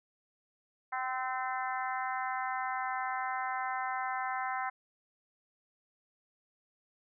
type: harmonic tone with a mistuned harmonic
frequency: 257.2 Hz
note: C4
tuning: 30 cents flat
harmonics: 3 / 4 / 5 / 6 / 7 / 8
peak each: -36 / -38 / -40 / -42 / -43 / -44 dBFS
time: 0.92-4.7 s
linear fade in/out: 10 ms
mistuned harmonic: 5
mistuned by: +25 cents
effects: none